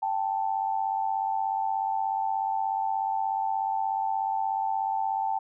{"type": "tone pair together", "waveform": "sine", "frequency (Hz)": [783.3, 880], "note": ["G5", "A5"], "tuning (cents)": [-2, 0], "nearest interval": "major second", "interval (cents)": 202, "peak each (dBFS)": -28, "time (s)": [0.02, 5.39], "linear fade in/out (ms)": 10, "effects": []}